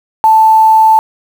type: tone with quantisation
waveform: sine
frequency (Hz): 880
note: A5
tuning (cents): 0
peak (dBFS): -3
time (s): 0.24-0.99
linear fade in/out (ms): 0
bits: 5
effects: none